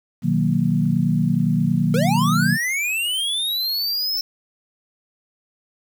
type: chord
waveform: sine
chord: B major seventh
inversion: none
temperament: equal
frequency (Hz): 123.47 / 155.56 / 185 / 233.1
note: B2 / D#3 / F#3 / A#3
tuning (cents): 0 / 0 / 0 / 0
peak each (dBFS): -25 / -20 / -21 / -22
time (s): 0.22-2.58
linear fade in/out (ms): 50
type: linear sweep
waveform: square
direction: up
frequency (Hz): 440 to 5350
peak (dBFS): -21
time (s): 1.94-4.21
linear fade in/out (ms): 2
effects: 8-bit